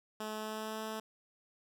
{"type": "tone with pitch glide", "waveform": "10% pulse", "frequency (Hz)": [215.5, 218.8], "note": ["A3", "A3"], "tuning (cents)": [-36, -9], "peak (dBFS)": -30, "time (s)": [0.2, 1], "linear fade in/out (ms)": 5, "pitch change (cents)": 27, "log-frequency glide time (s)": [0.34, 0.81], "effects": []}